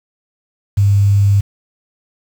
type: tone with quantisation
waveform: sine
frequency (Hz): 100.4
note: G2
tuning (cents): +42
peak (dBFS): -8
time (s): 0.77-1.41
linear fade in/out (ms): 10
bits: 6
effects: none

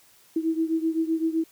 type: beating tone pair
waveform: sine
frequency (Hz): 321.7 / 329.5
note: E4 / E4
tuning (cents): -42 / -1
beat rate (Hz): 7.8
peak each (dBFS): -24 / -27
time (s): 0.36-1.44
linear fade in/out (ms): 5
effects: white hiss -57 dBFS RMS until 1.51 s

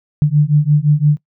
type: beating tone pair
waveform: sine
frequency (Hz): 145.7 / 151.5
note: D3 / D#3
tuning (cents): -13 / -46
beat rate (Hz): 5.8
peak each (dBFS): -12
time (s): 0.22-1.17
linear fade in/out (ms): 0
effects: noise-tail reverb RT60 0.1 s tail -21 dB re dry

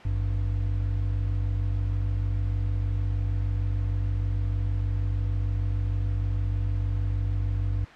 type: tone pair together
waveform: triangle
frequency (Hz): 51.5 / 98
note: G#1 / G2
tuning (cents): -14 / 0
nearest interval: major seventh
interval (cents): 1114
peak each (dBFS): -25 / -24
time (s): 0.05-7.85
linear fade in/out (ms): 5
effects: white hiss -45 dBFS RMS until 7.95 s + low-pass 2000 Hz 12 dB/octave

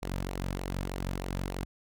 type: tone with flanger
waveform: sawtooth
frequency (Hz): 46.25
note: F#1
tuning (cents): 0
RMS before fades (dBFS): -35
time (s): 0.02-1.65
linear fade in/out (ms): 10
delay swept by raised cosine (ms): 0.59 to 2.79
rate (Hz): 3.3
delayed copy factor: -0.5
effects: none

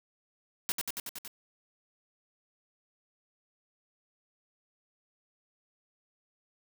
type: noise with echo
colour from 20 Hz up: white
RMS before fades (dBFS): -31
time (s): 0.69-0.72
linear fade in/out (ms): 0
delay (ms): 93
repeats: 6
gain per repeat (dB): -2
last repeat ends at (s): 1.278
effects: none

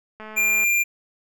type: click train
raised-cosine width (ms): 0.5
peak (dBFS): -24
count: 96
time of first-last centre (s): 0.2-0.64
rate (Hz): 216
type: tone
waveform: square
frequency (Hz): 2390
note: D7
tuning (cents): +30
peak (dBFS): -18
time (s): 0.36-0.84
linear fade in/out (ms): 20
effects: none

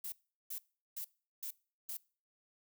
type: noise bursts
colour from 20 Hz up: violet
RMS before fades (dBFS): -42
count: 5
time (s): 0.04-1.97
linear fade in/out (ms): 5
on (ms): 82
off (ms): 380
effects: noise-tail reverb RT60 0.4 s tail -23 dB re dry

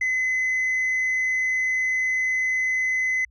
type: tone with tanh clipping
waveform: triangle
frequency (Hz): 2032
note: B6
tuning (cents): +49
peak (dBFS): -21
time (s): 0.01-3.25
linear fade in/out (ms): 5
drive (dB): 6
effects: added 60 Hz sine -54 dBFS peak until 3.3 s

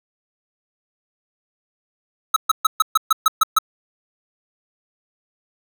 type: tone bursts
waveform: square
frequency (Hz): 1291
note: E6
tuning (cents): -37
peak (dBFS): -11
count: 9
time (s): 2.34-3.587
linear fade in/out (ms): 5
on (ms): 23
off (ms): 130
effects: none

